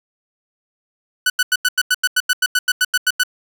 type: tone bursts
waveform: sawtooth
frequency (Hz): 1489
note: F#6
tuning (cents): +11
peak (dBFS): -9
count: 16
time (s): 1.26-3.235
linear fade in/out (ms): 5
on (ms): 40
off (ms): 89
effects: none